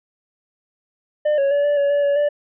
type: tone with pitch steps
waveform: triangle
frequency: 600 / 554 / 573 / 582 / 566 / 575 / 568 / 585 Hz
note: D5 / C#5 / D5 / D5 / C#5 / D5 / C#5 / D5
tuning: +37 / -1 / -43 / -16 / +36 / -37 / +42 / -7 cents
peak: -13 dBFS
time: 1.25-2.29 s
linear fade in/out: 10 ms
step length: 130 ms
effects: resampled to 8000 Hz